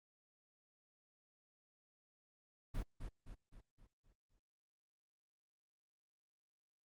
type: noise with echo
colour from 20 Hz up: brown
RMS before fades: -39 dBFS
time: 2.74-2.83 s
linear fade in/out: 10 ms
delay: 260 ms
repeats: 6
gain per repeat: -6 dB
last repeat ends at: 4.39 s
effects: Opus 24 kbps